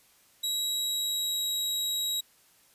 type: tone with pitch glide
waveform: sawtooth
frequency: 3862 to 3840 Hz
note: B7 to B7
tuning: -39 to -49 cents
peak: -25 dBFS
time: 0.43-2.21 s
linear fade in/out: 10 ms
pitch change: -10 cents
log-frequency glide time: 0.66-1.43 s
effects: white hiss -62 dBFS RMS until 2.74 s + resampled to 32000 Hz